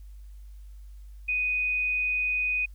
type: tone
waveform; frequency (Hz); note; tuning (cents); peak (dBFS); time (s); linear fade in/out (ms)
sine; 2490; D#7; +1; -24; 1.28-2.66; 10
effects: added 50 Hz sine -42 dBFS peak until 2.74 s + white hiss -68 dBFS RMS until 2.74 s